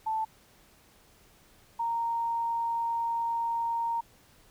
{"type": "tone pair in turn", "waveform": "sine", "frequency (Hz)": [880, 927.5], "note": ["A5", "A#5"], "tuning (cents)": [0, -9], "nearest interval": "minor second", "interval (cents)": 91, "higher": "second", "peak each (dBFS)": -27, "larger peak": "neither", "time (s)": [[0.06, 0.25], [1.79, 4.01]], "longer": "second", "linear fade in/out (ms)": 10, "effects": ["pink hiss -60 dBFS RMS until 4.5 s"]}